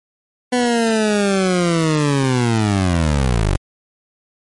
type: linear sweep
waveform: 20% pulse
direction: down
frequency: 250 to 43.65 Hz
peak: -9 dBFS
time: 0.52-3.57 s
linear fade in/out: 10 ms
effects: MP3 48 kbps